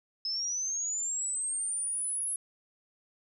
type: linear sweep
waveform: sine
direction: up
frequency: 5140 to 10780 Hz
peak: -30 dBFS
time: 0.25-2.36 s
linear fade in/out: 2 ms
effects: none